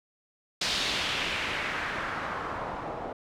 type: noise with low-pass filter sweep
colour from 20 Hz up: white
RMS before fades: -32 dBFS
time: 0.61-3.13 s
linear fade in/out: 5 ms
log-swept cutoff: 4500 to 730 Hz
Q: 1.7
effects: none